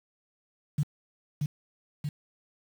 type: tone with echo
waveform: sine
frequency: 146.83 Hz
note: D3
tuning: in tune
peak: -22 dBFS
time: 0.78-0.83 s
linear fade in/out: 5 ms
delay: 630 ms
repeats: 2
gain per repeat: -3 dB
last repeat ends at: 2.09 s
effects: high-pass 80 Hz 12 dB/octave + 8-bit